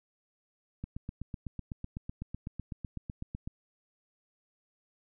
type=click train; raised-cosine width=5 ms; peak=-25 dBFS; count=22; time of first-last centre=0.84-3.475 s; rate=7.97 Hz; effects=none